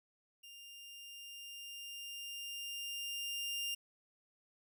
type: tone with level ramp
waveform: sawtooth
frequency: 2800 Hz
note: F7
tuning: 4 cents sharp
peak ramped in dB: -49 to -33 dBFS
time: 0.43-3.75 s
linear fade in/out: 10 ms
effects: none